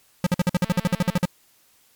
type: tone bursts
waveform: square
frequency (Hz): 178.5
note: F3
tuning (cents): +38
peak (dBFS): -17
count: 14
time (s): 0.24-1.254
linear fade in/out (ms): 2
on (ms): 26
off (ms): 50
type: click train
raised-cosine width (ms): 0.3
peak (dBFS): -26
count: 125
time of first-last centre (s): 0.63-1.186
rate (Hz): 223
effects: white hiss -59 dBFS RMS until 1.95 s + MP3 96 kbps